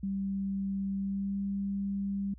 sine tone with pitch glide, 195.5 to 198 Hz, G3 to G3, -4 to +18 cents, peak -30 dBFS, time 0.03-2.34 s, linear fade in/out 5 ms, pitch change +22 cents, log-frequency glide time 0.96-1.39 s, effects added 60 Hz sine -48 dBFS peak until 2.38 s

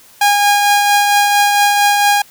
sawtooth tone with tremolo, 817 Hz, G#5, 29 cents flat, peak -4 dBFS, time 0.21-2.22 s, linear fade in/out 5 ms, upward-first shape triangle, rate 4.4 Hz, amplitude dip 35%, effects white hiss -44 dBFS RMS until 2.3 s

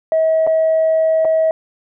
sine tone with dropouts, 641 Hz, E5, 49 cents flat, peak -10 dBFS, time 0.12-1.51 s, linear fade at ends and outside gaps 1 ms, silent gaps 0.467-0.473 / 1.248-1.252 s, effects tanh soft clip ceiling -8 dBFS

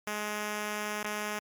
5% pulse tone with dropouts, 210 Hz, G#3, 19 cents sharp, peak -21 dBFS, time 0.07-1.39 s, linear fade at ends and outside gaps 2 ms, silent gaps 1.031-1.044 s, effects MP3 96 kbps

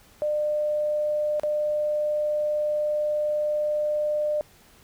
sine tone with dropouts, 600 Hz, D5, 37 cents sharp, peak -22 dBFS, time 0.22-4.41 s, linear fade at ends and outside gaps 0 ms, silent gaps 1.397-1.434 s, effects pink hiss -55 dBFS RMS until 4.83 s

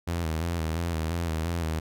sawtooth tone with vibrato, 82.41 Hz, E2, in tune, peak -23 dBFS, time 0.07-1.8 s, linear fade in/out 10 ms, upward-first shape square, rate 2.9 Hz, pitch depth 58 cents each way, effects none

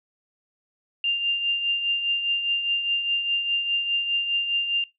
sine tone with tremolo, 2794 Hz, F7, in tune, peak -19 dBFS, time 1.04-4.84 s, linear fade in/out 2 ms, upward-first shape triangle, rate 4.9 Hz, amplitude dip 60%, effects noise-tail reverb RT60 0.2 s tail -21 dB re dry

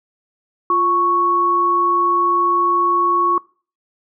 sine tone pair together, 349.2 / 1108.7 Hz, F4 / C#6, 0 / 0 cents, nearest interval octave + minor sixth, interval 2000 cents, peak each -22 / -13 dBFS, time 0.7-3.38 s, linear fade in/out 2 ms, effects noise-tail reverb RT60 0.4 s tail -23 dB re dry

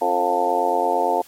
harmonic tone with a mistuned harmonic, 88.8 Hz, F2, 29 cents sharp, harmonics 3 / 4 / 5 / 6 / 7 / 8 / 9 / 10, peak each -33 / -28 / -26 / -25 / -33 / -21 / -30 / -22 dBFS, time 0.01-1.22 s, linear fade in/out 10 ms, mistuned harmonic 4, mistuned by -38 cents, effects white hiss -48 dBFS RMS until 1.27 s + MP3 64 kbps

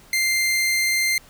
sawtooth tone, 2093 Hz, C7, in tune, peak -15 dBFS, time 0.13-1.18 s, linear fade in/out 2 ms, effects pink hiss -50 dBFS RMS until 1.29 s

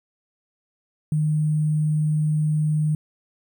sine tone with sample-and-hold, 153.2 Hz, D#3, 27 cents flat, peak -18 dBFS, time 1.12-2.95 s, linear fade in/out 2 ms, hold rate 8820 Hz, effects none

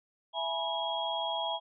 sine tone cluster, 663 / 838 / 975 / 3293 Hz, E5 / G#5 / B5 / G#7, +10 / +15 / -23 / -15 cents, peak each -36 / -36 / -37 / -35 dBFS, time 0.33-1.6 s, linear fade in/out 50 ms, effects none

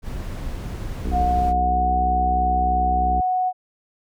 brown noise, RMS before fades -29 dBFS, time 0.02-1.54 s, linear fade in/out 50 ms
harmonic tone, 63.1 Hz, B1, 38 cents sharp, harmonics 1 / 3 / 4 / 5 / 6 / 7, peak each -22 / -32 / -34 / -36 / -38 / -39 dBFS, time 1.04-3.21 s, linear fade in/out 5 ms
sine tone with pitch glide, 721 to 737.4 Hz, F#5 to F#5, -45 to -6 cents, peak -18 dBFS, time 1.11-3.53 s, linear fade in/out 50 ms, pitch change +39 cents, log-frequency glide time 1.4-1.91 s
effects none

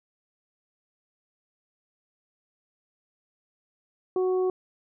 harmonic tone, 370 Hz, F#4, in tune, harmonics 1 / 2 / 3, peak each -22 / -36 / -40 dBFS, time 4.16-4.5 s, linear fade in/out 2 ms, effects none

